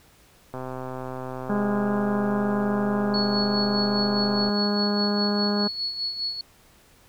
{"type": "click train", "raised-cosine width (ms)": 1, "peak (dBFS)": -20, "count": 511, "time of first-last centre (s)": [0.54, 4.493], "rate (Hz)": 129}
{"type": "harmonic tone", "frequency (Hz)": 205.4, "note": "G#3", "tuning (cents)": -19, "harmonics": [1, 2, 3, 4, 5, 6, 7, 8], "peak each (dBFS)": [-23, -29, -33, -35, -37, -39, -40, -41], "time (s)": [1.49, 5.68], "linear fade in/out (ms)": 10}
{"type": "tone with tremolo", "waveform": "sine", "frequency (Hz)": 4383, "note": "C#8", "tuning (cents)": -20, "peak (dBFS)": -24, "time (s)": [3.14, 6.41], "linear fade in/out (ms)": 2, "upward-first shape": "sine", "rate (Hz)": 4.9, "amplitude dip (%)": 60}
{"effects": ["pink hiss -56 dBFS RMS until 7.08 s"]}